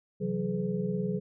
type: tone cluster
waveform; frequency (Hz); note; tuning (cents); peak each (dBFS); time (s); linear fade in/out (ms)
sine; 131.5 / 166.3 / 186.3 / 422.8 / 499.9; C3 / E3 / F#3 / G#4 / B4; +9 / +16 / +12 / +31 / +21; -38 / -35 / -31 / -34 / -40; 0.2-1.2; 20
effects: none

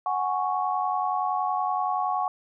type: chord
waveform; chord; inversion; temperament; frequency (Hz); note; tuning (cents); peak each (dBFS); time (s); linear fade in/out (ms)
sine; F# suspended second; none; equal; 740 / 830.6 / 1108.7; F#5 / G#5 / C#6; 0 / 0 / 0; -27 / -29 / -28; 0.06-2.28; 2
effects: none

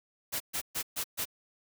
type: noise bursts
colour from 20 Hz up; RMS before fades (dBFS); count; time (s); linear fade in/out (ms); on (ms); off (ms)
white; -33; 5; 0.32-1.255; 20; 83; 130
effects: none

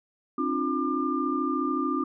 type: tone cluster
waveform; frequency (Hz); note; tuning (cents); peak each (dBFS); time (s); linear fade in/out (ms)
sine; 266.8 / 300.6 / 351.6 / 1198; C4 / D4 / F4 / D6; +34 / +40 / +12 / +34; -29 / -30 / -32 / -29; 0.38-2.04; 5
effects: none

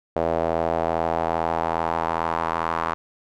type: tone with band-pass filter sweep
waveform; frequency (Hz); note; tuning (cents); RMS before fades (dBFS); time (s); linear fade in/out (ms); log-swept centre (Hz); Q
sawtooth; 82.41; E2; 0; -24; 0.16-2.94; 0; 600 to 1100; 2.7
effects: none

